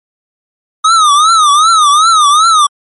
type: tone with vibrato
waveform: square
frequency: 1244.5 Hz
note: D#6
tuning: in tune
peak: -5 dBFS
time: 0.84-2.67 s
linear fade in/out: 10 ms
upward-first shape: triangle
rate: 2.6 Hz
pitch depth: 170 cents each way
effects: MP3 48 kbps